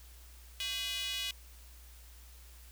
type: tone with high-pass filter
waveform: square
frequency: 225.6 Hz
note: A3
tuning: 44 cents sharp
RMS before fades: -37 dBFS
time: 0.6-1.31 s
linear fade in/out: 2 ms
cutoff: 3000 Hz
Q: 3.4
effects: added 60 Hz sine -52 dBFS peak until 2.71 s + white hiss -59 dBFS RMS until 2.71 s